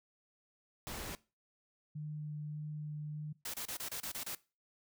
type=noise; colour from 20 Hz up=pink; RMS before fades=-43 dBFS; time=0.87-1.15 s; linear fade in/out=0 ms
type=tone with vibrato; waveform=sine; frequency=150.7 Hz; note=D3; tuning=45 cents sharp; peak=-39 dBFS; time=1.95-3.33 s; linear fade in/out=10 ms; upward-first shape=sine; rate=1.7 Hz; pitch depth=9 cents each way
type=noise bursts; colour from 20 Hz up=white; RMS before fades=-41 dBFS; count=8; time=3.45-4.351 s; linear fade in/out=5 ms; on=89 ms; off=27 ms
effects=noise-tail reverb RT60 0.3 s tail -20 dB re dry